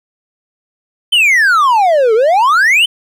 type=exponential two-way sweep; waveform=triangle; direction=down then up; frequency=3136 to 424.3 to 3136 Hz; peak=-5 dBFS; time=1.12-2.86 s; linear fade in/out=10 ms; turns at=2.14 s; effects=none